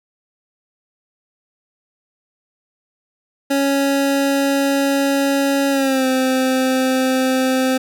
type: tone with pitch glide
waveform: 25% pulse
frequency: 277.2 to 260.1 Hz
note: C#4 to C4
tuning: 0 to -10 cents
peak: -11 dBFS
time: 3.5-7.78 s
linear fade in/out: 10 ms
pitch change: -110 cents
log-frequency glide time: 5.7-6.06 s
effects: none